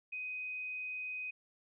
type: tone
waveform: sine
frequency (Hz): 2506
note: D#7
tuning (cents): +12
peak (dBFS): -38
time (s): 0.12-1.31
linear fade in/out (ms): 10
effects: none